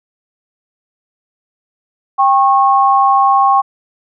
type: tone pair together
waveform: sine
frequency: 792.9 / 1092 Hz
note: G5 / C#6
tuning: +20 / -26 cents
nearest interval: tritone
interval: 554 cents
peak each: -10 dBFS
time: 2.18-3.62 s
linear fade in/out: 20 ms
effects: none